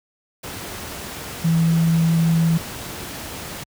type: tone in noise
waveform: sine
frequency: 164.81 Hz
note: E3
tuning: in tune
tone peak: -14 dBFS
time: 1.44-2.58 s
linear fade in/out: 10 ms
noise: pink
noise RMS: -32 dBFS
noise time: 0.43-3.64 s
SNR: +15 dB
effects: high-pass 60 Hz 12 dB/octave